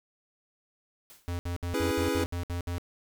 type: noise with exponential decay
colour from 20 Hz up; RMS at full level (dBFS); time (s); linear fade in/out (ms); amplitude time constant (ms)
white; -48; 1.1-1.38; 1; 59
type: tone bursts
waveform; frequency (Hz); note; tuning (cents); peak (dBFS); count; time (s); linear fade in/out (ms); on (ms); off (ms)
square; 87.31; F2; 0; -31; 9; 1.28-2.782; 0; 110; 64
type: chord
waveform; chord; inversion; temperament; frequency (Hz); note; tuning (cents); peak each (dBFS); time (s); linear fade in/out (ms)
square; C# minor seventh; none; equal; 277.2 / 329.6 / 415.3 / 493.9; C#4 / E4 / G#4 / B4; 0 / 0 / 0 / 0; -33; 1.74-2.24; 2
effects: none